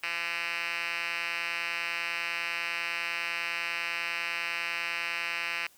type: tone with band-pass filter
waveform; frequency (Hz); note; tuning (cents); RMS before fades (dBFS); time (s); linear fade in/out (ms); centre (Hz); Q
5% pulse; 170; F3; -46; -33; 0.03-5.67; 5; 2700; 3.9
effects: white hiss -60 dBFS RMS until 5.77 s